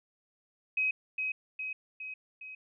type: tone with echo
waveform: sine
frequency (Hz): 2534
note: D#7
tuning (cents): +31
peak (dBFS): -26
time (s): 0.77-0.91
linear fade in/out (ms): 5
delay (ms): 410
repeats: 4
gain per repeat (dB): -4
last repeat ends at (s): 2.55
effects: none